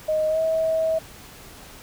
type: tone with pitch glide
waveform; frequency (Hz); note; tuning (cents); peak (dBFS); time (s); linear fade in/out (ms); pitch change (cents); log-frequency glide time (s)
sine; 622.3 to 643.5; D#5 to E5; 0 to -42; -19; 0.08-0.99; 10; +58; 0.29-0.39
effects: pink hiss -44 dBFS RMS until 1.82 s